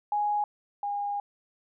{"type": "tone pair in turn", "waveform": "sine", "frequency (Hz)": [830.6, 814], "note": ["G#5", "G#5"], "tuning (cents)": [0, -35], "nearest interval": "unison", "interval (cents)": 35, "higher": "first", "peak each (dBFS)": [-24, -28], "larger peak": "first", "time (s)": [[0.12, 0.44], [0.83, 1.2]], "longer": "second", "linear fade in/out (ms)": 2, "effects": []}